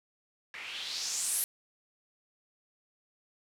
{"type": "noise with low-pass filter sweep", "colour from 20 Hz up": "blue", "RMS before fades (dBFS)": -35, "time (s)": [0.54, 1.44], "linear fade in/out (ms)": 0, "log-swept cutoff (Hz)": [2000, 12000], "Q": 3.2, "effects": []}